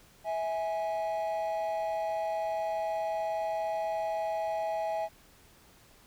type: tone pair together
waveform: triangle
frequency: 650.9 / 830.6 Hz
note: E5 / G#5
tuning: -22 / 0 cents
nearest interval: major third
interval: 422 cents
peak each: -29 / -31 dBFS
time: 0.24-5.09 s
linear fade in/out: 50 ms
effects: tanh soft clip ceiling -22 dBFS + pink hiss -59 dBFS RMS until 6.06 s